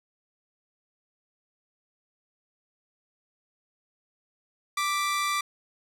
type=tone pair together; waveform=sawtooth; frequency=1174.7 / 1975.6 Hz; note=D6 / B6; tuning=0 / 0 cents; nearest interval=major sixth; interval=900 cents; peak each=-22 / -30 dBFS; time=4.77-5.41 s; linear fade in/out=5 ms; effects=low-pass 12000 Hz 12 dB/octave